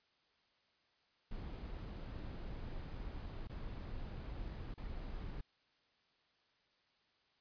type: noise with dropouts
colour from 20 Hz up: brown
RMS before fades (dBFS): -45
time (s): 1.31-5.41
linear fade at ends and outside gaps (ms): 5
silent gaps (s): 3.473-3.495 / 4.741-4.777
effects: white hiss -75 dBFS RMS until 7.4 s + resampled to 11025 Hz